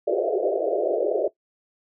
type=band-pass noise; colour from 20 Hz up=pink; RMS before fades=-23 dBFS; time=0.07-1.28 s; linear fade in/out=5 ms; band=350 to 680 Hz; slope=96 dB/octave; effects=noise-tail reverb RT60 0.1 s tail -17 dB re dry